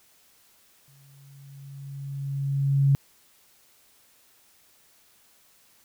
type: tone with exponential growth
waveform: sine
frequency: 138.59 Hz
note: C#3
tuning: in tune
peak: -15 dBFS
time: 0.88-2.95 s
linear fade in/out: 0 ms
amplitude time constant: 450 ms
effects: white hiss -60 dBFS RMS until 5.84 s